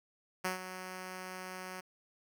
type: tone with ADSR envelope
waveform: 5% pulse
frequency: 185 Hz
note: F#3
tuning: in tune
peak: -20 dBFS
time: 0.44-1.81 s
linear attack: 11 ms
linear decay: 130 ms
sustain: -11 dB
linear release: 10 ms
effects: none